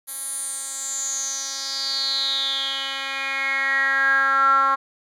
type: tone with band-pass filter sweep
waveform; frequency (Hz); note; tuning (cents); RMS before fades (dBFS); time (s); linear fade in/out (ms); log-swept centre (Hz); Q
10% pulse; 271.5; C#4; -36; -23; 0.07-4.76; 20; 11000 to 1200; 8.5
effects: none